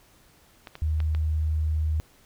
clicks, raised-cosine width 0.3 ms, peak -23 dBFS, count 4, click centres 0.672 / 0.754 / 1.003 / 1.149 s
sine tone, 77.78 Hz, D#2, in tune, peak -22 dBFS, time 0.82-2 s, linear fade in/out 0 ms
effects pink hiss -58 dBFS RMS until 2.25 s

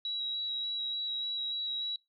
sine tone with vibrato, 3879 Hz, B7, 32 cents flat, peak -32 dBFS, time 0.05-1.96 s, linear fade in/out 2 ms, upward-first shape square, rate 3.4 Hz, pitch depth 9 cents each way, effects noise-tail reverb RT60 0.2 s tail -23 dB re dry

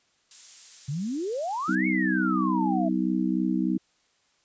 violet noise, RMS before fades -38 dBFS, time 0.31-1.75 s, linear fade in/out 2 ms
sine exponential two-way sweep, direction up then down, 130.81 to 2242 to 645 Hz, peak -27 dBFS, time 0.88-2.89 s, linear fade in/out 10 ms, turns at 1.87 s
harmonic tone, 63.3 Hz, B1, 43 cents sharp, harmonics 3 / 4 / 5, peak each -27 / -27 / -27 dBFS, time 1.68-3.78 s, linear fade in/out 10 ms
effects white hiss -67 dBFS RMS until 4.44 s + resampled to 16000 Hz

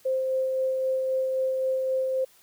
sine tone with tremolo, 523.3 Hz, C5, in tune, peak -22 dBFS, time 0.05-2.25 s, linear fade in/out 10 ms, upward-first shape sine, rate 3.8 Hz, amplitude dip 25%, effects white hiss -58 dBFS RMS until 2.42 s

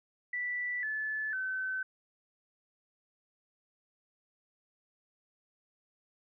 sine tone with pitch steps, 1968 / 1733.2 / 1526.3 Hz, B6 / A6 / G6, -7 / -27 / -47 cents, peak -32 dBFS, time 0.33-1.83 s, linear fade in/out 5 ms, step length 500 ms, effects none

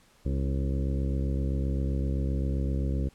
harmonic tone with a mistuned harmonic, 67.7 Hz, C#2, 40 cents flat, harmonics 1 / 2 / 3 / 4 / 5 / 6 / 7 / 8, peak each -27 / -32 / -36 / -38 / -41 / -44 / -44 / -45 dBFS, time 0.25-3.09 s, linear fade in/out 10 ms, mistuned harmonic 5, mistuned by -33 cents, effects pink hiss -61 dBFS RMS until 3.14 s + low-pass 11000 Hz 12 dB/octave

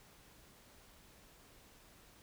silence, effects pink hiss -62 dBFS RMS until 2.22 s

